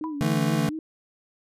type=tone with vibrato; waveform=sine; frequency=300 Hz; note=D4; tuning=37 cents sharp; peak=-29 dBFS; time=0.01-0.79 s; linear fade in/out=2 ms; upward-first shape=sine; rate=4.3 Hz; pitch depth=100 cents each way
type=tone with exponential decay; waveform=sine; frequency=987.8 Hz; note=B5; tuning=in tune; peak=-28 dBFS; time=0.04-0.2 s; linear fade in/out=0 ms; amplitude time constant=34 ms
type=chord; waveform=square; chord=D suspended second; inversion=none; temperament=just; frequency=146.83 / 165.19 / 220.2 Hz; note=D3 / E3 / A3; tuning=0 / +4 / +2 cents; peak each=-27 dBFS; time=0.21-0.69 s; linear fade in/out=0 ms
effects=resampled to 32000 Hz